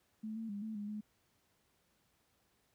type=tone with pitch steps; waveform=sine; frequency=217.5 / 224.6 / 202.7 / 219.4 / 206 / 211.4 Hz; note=A3 / A3 / G#3 / A3 / G#3 / G#3; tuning=-20 / +36 / -42 / -5 / -14 / +31 cents; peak=-39 dBFS; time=0.23-1.01 s; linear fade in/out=10 ms; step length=130 ms; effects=pink hiss -75 dBFS RMS until 2.74 s + high-pass 60 Hz 12 dB/octave